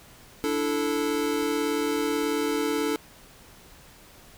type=chord; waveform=square; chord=D suspended second; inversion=none; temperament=equal with one note detuned; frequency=291.3 / 329.6 / 440 Hz; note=D4 / E4 / A4; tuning=-14 / 0 / 0 cents; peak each=-29 / -32 / -28 dBFS; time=0.44-2.96 s; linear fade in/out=0 ms; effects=pink hiss -51 dBFS RMS until 4.37 s